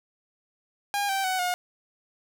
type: tone with pitch steps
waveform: sawtooth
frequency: 810 / 778.4 / 747.9 / 718.7 Hz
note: G#5 / G5 / F#5 / F5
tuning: -43 / -12 / +18 / +49 cents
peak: -21 dBFS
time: 0.94-1.54 s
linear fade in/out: 0 ms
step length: 150 ms
effects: 9-bit